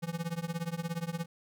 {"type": "tone with tremolo", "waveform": "square", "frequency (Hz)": 167.9, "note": "E3", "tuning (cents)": 32, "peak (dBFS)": -30, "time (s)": [0.02, 1.26], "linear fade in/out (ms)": 20, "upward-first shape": "triangle", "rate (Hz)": 17, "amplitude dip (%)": 100, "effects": []}